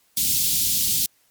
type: band-stop noise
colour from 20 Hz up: white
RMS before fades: -21 dBFS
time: 0.17-1.06 s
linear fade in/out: 2 ms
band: 240 to 3300 Hz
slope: 24 dB/octave
effects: white hiss -62 dBFS RMS until 1.3 s + MP3 96 kbps